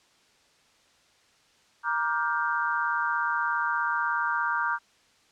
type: chord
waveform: sine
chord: G minor seventh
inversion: first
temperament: just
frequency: 940.8 / 1176 / 1411.2 / 1568 Hz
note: Bb5 / D6 / F6 / G6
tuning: +16 / +2 / +18 / 0 cents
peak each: -30 dBFS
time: 1.83-4.79 s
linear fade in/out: 50 ms
effects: white hiss -62 dBFS RMS until 5.31 s + low-pass 6000 Hz 12 dB/octave